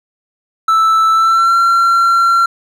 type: tone with pitch glide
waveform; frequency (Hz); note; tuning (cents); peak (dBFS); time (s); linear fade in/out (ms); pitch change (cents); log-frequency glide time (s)
triangle; 1318.5 to 1365.8; E6 to F6; 0 to -39; -6; 0.68-2.46; 5; +61; 1.12-1.56
effects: none